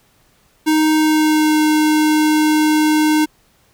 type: tone with pitch glide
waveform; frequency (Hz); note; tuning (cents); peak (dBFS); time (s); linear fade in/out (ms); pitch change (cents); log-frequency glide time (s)
square; 311.1 to 307; D#4 to D#4; 0 to -23; -12; 0.66-3.26; 20; -23; 0.93-1.6
effects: pink hiss -56 dBFS RMS until 3.73 s